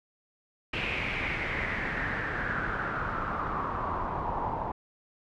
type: noise with low-pass filter sweep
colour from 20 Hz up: pink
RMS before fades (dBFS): -32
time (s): 0.73-4.72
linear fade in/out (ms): 5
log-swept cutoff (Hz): 2600 to 870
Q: 5.4
effects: none